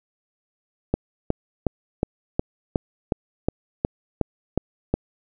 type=click train; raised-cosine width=2 ms; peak=-6 dBFS; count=12; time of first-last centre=0.94-4.94 s; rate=2.75 Hz; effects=none